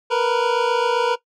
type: tone pair together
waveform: 25% pulse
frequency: 464 / 491.6 Hz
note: A#4 / B4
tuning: -8 / -8 cents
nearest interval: minor second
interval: 100 cents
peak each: -16 dBFS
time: 0.1-1.16 s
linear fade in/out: 20 ms
effects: noise-tail reverb RT60 0.1 s tail -17 dB re dry + low-pass 4000 Hz 12 dB/octave